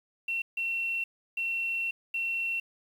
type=tone bursts at uneven times; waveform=sine; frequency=2717 Hz; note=F7; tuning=48 cents flat; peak=-28 dBFS; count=4; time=0.28-0.42 / 0.57-1.04 / 1.37-1.91 / 2.14-2.6 s; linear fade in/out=5 ms; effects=9-bit